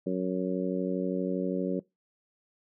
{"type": "harmonic tone", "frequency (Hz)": 92.5, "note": "F#2", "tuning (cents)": 0, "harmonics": [2, 3, 4, 5, 6], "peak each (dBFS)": [-31, -33, -34, -35, -36], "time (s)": [0.06, 1.8], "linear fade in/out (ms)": 10, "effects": ["noise-tail reverb RT60 0.2 s tail -22 dB re dry"]}